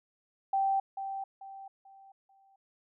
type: tone with echo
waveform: sine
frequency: 780 Hz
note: G5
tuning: 9 cents flat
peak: -25 dBFS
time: 0.53-0.8 s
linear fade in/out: 5 ms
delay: 440 ms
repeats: 4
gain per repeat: -9 dB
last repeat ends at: 2.56 s
effects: none